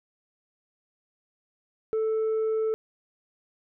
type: tone with tanh clipping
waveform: sine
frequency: 440 Hz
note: A4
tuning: in tune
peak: -24 dBFS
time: 1.93-2.74 s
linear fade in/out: 0 ms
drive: 2 dB
effects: none